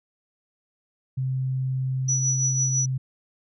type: tone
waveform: sine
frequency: 130.81 Hz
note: C3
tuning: in tune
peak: -23 dBFS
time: 1.17-2.98 s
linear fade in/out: 10 ms
type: tone with tremolo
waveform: sine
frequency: 5900 Hz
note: F#8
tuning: 6 cents flat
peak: -20 dBFS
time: 2.08-2.86 s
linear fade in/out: 10 ms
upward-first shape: triangle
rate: 6 Hz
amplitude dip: 60%
effects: none